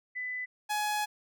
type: tone pair in turn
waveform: sine / sawtooth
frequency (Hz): 2000 / 840.9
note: B6 / G#5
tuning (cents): +21 / +21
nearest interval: octave + minor third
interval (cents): 1500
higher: first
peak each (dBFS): -33 / -25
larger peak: second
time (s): 0.15-0.46 / 0.69-1.06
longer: second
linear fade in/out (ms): 20
effects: none